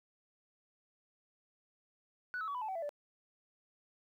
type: tone with pitch steps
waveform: sine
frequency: 1480 / 1295.9 / 1134.7 / 993.5 / 869.9 / 761.7 / 666.9 / 584 Hz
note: F#6 / E6 / C#6 / B5 / A5 / G5 / E5 / D5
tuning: 0 / -30 / +40 / +10 / -20 / -50 / +20 / -10 cents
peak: -35 dBFS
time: 2.34-2.892 s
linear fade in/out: 0 ms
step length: 69 ms
effects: tanh soft clip ceiling -33 dBFS + 12-bit